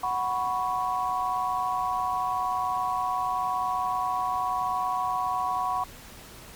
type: chord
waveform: sine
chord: F# suspended fourth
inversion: none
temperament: equal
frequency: 740 / 987.8 / 1108.7 Hz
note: F#5 / B5 / C#6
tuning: 0 / 0 / 0 cents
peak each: -29 dBFS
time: 0.03-5.84 s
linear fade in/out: 5 ms
effects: pink hiss -46 dBFS RMS until 6.55 s + MP3 96 kbps